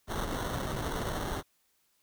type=noise with sample-and-hold; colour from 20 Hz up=pink; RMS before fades=-34 dBFS; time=0.07-1.43 s; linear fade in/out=50 ms; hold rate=2450 Hz; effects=white hiss -72 dBFS RMS until 2.02 s